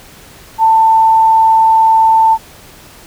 sine tone, 891 Hz, A5, 22 cents sharp, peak -5 dBFS, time 0.58-2.38 s, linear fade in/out 50 ms, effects pink hiss -38 dBFS RMS until 3.06 s

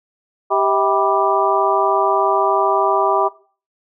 harmonic tone with a mistuned harmonic, 196.4 Hz, G3, 4 cents sharp, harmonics 2 / 3 / 4 / 5 / 6, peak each -20 / -20 / -20 / -20 / -20 dBFS, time 0.5-3.29 s, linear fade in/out 20 ms, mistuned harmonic 3, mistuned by +150 cents, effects noise-tail reverb RT60 0.4 s tail -18 dB re dry

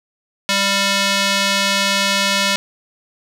square tone with band-pass filter, 197.8 Hz, G3, 16 cents sharp, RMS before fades -17 dBFS, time 0.49-2.56 s, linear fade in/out 0 ms, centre 3800 Hz, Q 0.89, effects none

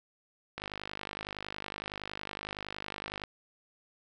click train, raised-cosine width 0.3 ms, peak -21 dBFS, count 136, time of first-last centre 0.58-3.237 s, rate 50.8 Hz, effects none

